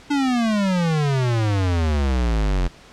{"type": "exponential sweep", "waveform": "square", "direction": "down", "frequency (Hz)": [293.7, 43], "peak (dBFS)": -18, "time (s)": [0.1, 2.68], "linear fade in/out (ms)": 10, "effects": ["pink hiss -46 dBFS RMS until 2.92 s", "low-pass 6000 Hz 12 dB/octave"]}